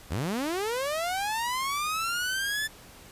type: linear sweep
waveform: sawtooth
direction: up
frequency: 63.7 to 1762 Hz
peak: -24 dBFS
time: 0.1-2.68 s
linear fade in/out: 20 ms
effects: pink hiss -50 dBFS RMS until 3.11 s + resampled to 32000 Hz